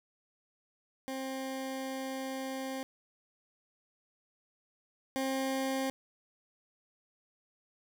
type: tone pair in turn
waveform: 20% pulse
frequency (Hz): 265 / 266.2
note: C4 / C4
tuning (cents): +22 / +30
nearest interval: unison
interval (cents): 8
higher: second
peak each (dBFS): -31 / -26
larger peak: second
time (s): 1.08-2.83 / 5.16-5.9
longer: first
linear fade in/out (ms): 0
effects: none